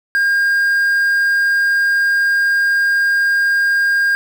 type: tone with quantisation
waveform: triangle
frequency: 1612 Hz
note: G6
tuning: 48 cents sharp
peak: -10 dBFS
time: 0.15-4.15 s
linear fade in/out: 0 ms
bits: 6
effects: none